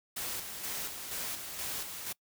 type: noise with tremolo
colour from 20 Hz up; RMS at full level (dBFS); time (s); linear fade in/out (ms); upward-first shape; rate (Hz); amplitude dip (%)
white; -37; 0.16-2.13; 10; square; 2.1; 45
effects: noise-tail reverb RT60 0.1 s tail -24 dB re dry

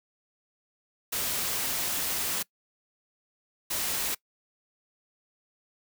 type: noise bursts at uneven times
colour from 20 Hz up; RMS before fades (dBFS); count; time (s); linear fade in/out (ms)
white; -30; 2; 1.12-2.43 / 3.7-4.15; 10
effects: noise-tail reverb RT60 0.1 s tail -23 dB re dry

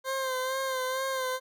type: tone with vibrato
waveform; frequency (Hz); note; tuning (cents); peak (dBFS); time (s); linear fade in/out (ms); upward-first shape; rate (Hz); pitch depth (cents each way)
20% pulse; 523; C5; -1; -24; 0.04-1.4; 50; sine; 2.2; 38
effects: none

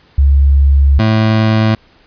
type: tone pair in turn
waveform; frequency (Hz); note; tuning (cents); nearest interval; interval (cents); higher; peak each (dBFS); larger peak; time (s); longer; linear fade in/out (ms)
sine / 25% pulse; 69.5 / 109.7; C#2 / A2; +5 / -5; minor sixth; 790; second; -5; neither; 0.18-0.99 / 0.99-1.75; first; 5
effects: pink hiss -48 dBFS RMS until 2.06 s + resampled to 11025 Hz

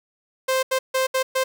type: tone bursts at uneven times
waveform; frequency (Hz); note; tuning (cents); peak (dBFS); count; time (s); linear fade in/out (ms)
sawtooth; 523; C5; -1; -15; 5; 0.48-0.63 / 0.71-0.79 / 0.94-1.07 / 1.14-1.23 / 1.35-1.44; 10
effects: none

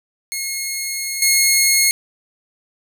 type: tone with level steps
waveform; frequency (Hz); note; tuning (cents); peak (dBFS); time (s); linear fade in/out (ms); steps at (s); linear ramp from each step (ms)
10% pulse; 2162; C#7; -44; -13 / -3; 0.32-1.91; 0; 1.22; 2
effects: none

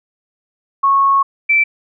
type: tone pair in turn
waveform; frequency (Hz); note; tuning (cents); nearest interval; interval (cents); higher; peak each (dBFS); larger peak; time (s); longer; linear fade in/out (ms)
sine; 1100 / 2331; C#6 / D7; -14 / -14; octave + minor second; 1300; second; -9; neither; 0.83-1.23 / 1.49-1.64; first; 10
effects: none

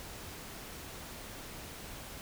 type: silence
effects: pink hiss -46 dBFS RMS until 2.21 s

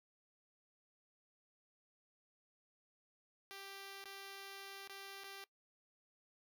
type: tone with dropouts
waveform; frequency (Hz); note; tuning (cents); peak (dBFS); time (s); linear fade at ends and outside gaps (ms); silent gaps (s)
5% pulse; 393; G4; +4; -38; 3.51-5.44; 0; 4.041-4.055 / 4.874-4.896 / 5.236-5.242
effects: noise-tail reverb RT60 0.1 s tail -20 dB re dry

